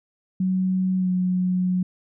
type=tone with pitch glide; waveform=sine; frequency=186.4 to 182.67 Hz; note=F#3 to F#3; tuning=+13 to -22 cents; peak=-19 dBFS; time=0.4-1.83 s; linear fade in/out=5 ms; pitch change=-35 cents; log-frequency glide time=0.97-1.1 s; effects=none